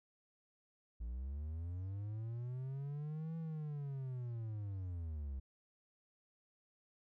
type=linear two-way sweep; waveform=triangle; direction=up then down; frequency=55 to 164.81 to 64.8 Hz; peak=-38 dBFS; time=1-5.4 s; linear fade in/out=10 ms; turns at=3.37 s; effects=none